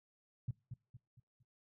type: tone with echo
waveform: sine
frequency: 123.47 Hz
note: B2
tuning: in tune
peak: -34 dBFS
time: 0.48-0.51 s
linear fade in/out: 5 ms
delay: 230 ms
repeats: 4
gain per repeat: -8 dB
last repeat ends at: 1.43 s
effects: noise-tail reverb RT60 0.3 s tail -24 dB re dry